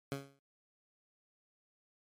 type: tone with exponential decay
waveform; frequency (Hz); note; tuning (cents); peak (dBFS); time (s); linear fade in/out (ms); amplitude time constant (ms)
15% pulse; 138.59; C#3; 0; -27; 0.12-0.39; 0; 57
effects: high-pass 80 Hz 12 dB/octave + MP3 64 kbps

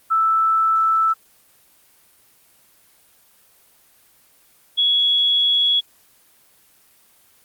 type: tone pair in turn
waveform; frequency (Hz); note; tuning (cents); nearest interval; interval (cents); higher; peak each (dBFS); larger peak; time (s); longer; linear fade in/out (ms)
sine; 1319 / 3356; E6 / G#7; +1 / +17; octave + major third; 1616; second; -14; neither; 0.1-1.14 / 4.77-5.81; neither; 20
effects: white hiss -55 dBFS RMS until 7.44 s + Opus 24 kbps

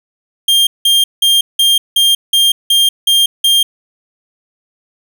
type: tone bursts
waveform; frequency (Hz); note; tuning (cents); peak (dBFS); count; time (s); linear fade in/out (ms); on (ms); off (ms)
45% pulse; 3200; G7; +35; -7; 9; 0.48-3.63; 5; 190; 180
effects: none

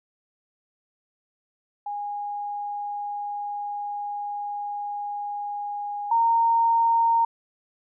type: tone pair in turn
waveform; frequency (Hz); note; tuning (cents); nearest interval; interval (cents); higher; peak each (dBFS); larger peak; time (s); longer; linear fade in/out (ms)
sine; 821 / 921.5; G#5 / A#5; -20 / -20; major second; 200; second; -28 / -17; second; 1.86-6.11 / 6.11-7.25; first; 5
effects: none

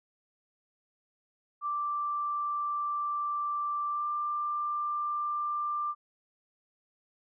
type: tone with pitch glide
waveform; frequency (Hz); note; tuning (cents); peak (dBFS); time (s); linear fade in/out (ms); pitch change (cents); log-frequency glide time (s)
sine; 1174.7 to 1186.3; D6 to D6; 0 to +17; -29; 1.61-5.95; 50; +17; 3.9-4.06
effects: none

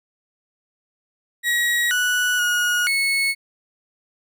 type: tone with pitch steps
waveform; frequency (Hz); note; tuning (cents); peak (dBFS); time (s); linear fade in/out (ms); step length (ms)
35% pulse; 1907 / 1475 / 1446 / 2199; A#6 / F#6 / F#6 / C#7; +39 / -6 / -40 / -14; -16; 1.43-3.35; 50; 480
effects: none

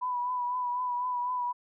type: tone with vibrato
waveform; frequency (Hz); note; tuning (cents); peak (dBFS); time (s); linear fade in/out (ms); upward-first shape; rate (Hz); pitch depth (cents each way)
sine; 987.8; B5; 0; -28; 0.01-1.53; 20; triangle; 4; 38
effects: none

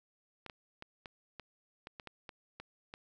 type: clicks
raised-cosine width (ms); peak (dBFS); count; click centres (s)
0.3; -29; 11; 0.463 / 0.498 / 0.824 / 1.058 / 1.397 / 1.871 / 1.998 / 2.073 / 2.292 / 2.6 / 2.939
effects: none

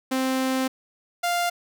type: tone pair in turn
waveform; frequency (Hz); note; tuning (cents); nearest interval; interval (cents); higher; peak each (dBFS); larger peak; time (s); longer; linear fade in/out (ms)
sawtooth; 261.6 / 698.4; C4 / F5; 0 / 0; octave + perfect fourth; 1700; second; -18; neither; 0.11-0.68 / 1.23-1.5; first; 10
effects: none

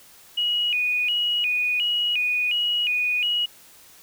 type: tone with vibrato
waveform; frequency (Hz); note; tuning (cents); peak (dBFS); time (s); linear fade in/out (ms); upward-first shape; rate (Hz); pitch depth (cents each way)
sine; 2679; E7; +27; -20; 0.37-3.46; 10; square; 1.4; 140
effects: white hiss -50 dBFS RMS until 4.02 s

